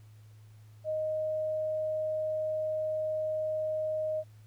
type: tone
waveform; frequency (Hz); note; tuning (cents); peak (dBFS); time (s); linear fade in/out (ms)
sine; 622.3; D#5; 0; -29; 0.84-4.24; 50
effects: added 107 Hz sine -51 dBFS peak until 4.46 s + pink hiss -67 dBFS RMS until 4.46 s